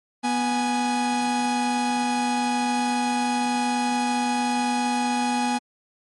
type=tone pair together; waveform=45% pulse; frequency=245.5 / 832 Hz; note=B3 / G#5; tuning=-10 / +3 cents; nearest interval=octave + major sixth; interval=2113 cents; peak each=-24 dBFS; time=0.23-5.59 s; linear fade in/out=20 ms; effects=MP3 48 kbps